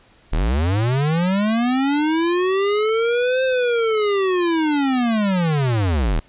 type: linear two-way sweep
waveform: square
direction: up then down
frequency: 33.28 to 525 to 33.28 Hz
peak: -17 dBFS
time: 0.32-6.2 s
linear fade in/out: 10 ms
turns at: 3.44 s
effects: pink hiss -53 dBFS RMS until 6.28 s + resampled to 8000 Hz